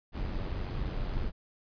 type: noise with amplitude modulation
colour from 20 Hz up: brown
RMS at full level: -31 dBFS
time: 0.12-1.32 s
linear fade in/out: 50 ms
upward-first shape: sine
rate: 93.7 Hz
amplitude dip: 45%
effects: resampled to 11025 Hz